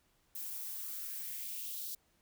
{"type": "noise with high-pass filter sweep", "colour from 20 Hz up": "violet", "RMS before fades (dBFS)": -42, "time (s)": [0.35, 1.95], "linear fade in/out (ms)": 5, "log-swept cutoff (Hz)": [580, 4200], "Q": 2.6, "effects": ["pink hiss -73 dBFS RMS until 2.21 s"]}